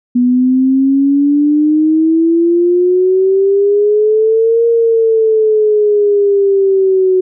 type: exponential two-way sweep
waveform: sine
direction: up then down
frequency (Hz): 243.9 to 466.2 to 370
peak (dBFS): -7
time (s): 0.15-7.21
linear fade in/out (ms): 10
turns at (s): 4.66
effects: none